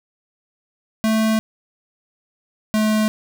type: tone pair in turn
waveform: square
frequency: 220 / 215.6 Hz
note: A3 / A3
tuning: 0 / -35 cents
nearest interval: unison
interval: 35 cents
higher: first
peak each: -16 dBFS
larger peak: neither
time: 1.04-1.39 / 2.74-3.08 s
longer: first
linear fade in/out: 0 ms
effects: none